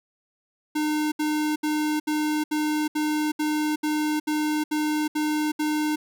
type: tone bursts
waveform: square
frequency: 303.9 Hz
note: D#4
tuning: 41 cents flat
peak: -23 dBFS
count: 12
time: 0.75-5.96 s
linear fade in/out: 10 ms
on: 370 ms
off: 70 ms
effects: none